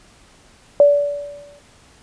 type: tone with exponential decay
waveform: sine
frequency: 577 Hz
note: D5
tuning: 31 cents flat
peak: -5 dBFS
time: 0.8-1.59 s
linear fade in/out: 1 ms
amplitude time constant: 170 ms
effects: pink hiss -50 dBFS RMS until 2.02 s + resampled to 22050 Hz